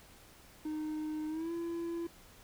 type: tone with pitch glide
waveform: triangle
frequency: 308 to 337.8 Hz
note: D#4 to E4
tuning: -17 to +42 cents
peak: -33 dBFS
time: 0.65-2.07 s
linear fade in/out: 5 ms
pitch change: +159 cents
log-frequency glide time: 1.28-1.52 s
effects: pink hiss -58 dBFS RMS until 2.43 s